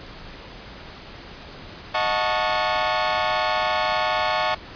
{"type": "chord", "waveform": "sawtooth", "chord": "D# half-diminished seventh", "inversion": "none", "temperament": "equal with one note detuned", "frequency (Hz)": [622.3, 726.4, 880, 1108.7], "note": ["D#5", "F#5", "A5", "C#6"], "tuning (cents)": [0, -32, 0, 0], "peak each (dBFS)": -22, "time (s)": [1.94, 4.55], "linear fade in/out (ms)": 10, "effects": ["pink hiss -40 dBFS RMS until 4.75 s", "resampled to 11025 Hz"]}